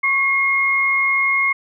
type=tone pair together; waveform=sine; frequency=1108.9 / 2146 Hz; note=C#6 / C7; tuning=0 / +43 cents; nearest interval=major seventh; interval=1143 cents; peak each=-22 / -15 dBFS; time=0.03-1.53 s; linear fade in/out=10 ms; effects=none